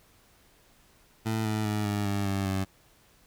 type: tone with pitch steps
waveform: 20% pulse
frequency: 110.8 / 108.14 / 105.55 / 103.02 / 100.55 / 98.14 / 95.79 Hz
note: A2 / A2 / G#2 / G#2 / G2 / G2 / G2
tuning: +13 / -30 / +29 / -13 / +44 / +2 / -39 cents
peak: -22 dBFS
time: 1.25-2.65 s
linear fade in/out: 20 ms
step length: 200 ms
effects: pink hiss -61 dBFS RMS until 3.26 s